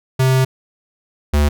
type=tone pair in turn; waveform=square; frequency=130.81 / 73.41 Hz; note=C3 / D2; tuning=0 / 0 cents; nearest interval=minor seventh; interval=1000 cents; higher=first; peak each=-12 dBFS; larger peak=neither; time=0.19-0.45 / 1.33-1.49 s; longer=first; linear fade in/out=10 ms; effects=none